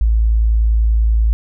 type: tone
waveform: sine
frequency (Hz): 55.2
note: A1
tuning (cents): +6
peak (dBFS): -10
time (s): 0.01-1.33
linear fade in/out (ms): 0
effects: none